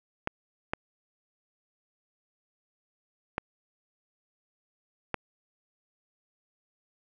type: clicks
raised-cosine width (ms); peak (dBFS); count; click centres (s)
0.5; -13; 4; 0.274 / 0.735 / 3.381 / 5.143
effects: none